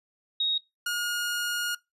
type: tone pair in turn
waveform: sine / sawtooth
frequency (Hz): 3763 / 1431.7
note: A#7 / F6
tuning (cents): +16 / +43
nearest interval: octave + perfect fourth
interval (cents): 1673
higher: first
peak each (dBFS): -23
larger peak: neither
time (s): 0.4-0.58 / 0.86-1.75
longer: second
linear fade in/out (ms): 5
effects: noise-tail reverb RT60 0.2 s tail -22 dB re dry + resampled to 32000 Hz